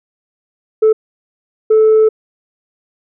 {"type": "tone bursts at uneven times", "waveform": "sine", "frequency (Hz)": 436.6, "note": "A4", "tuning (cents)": -13, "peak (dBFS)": -4, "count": 2, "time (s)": [[0.82, 0.93], [1.7, 2.09]], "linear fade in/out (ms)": 10, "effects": ["tanh soft clip ceiling -4 dBFS"]}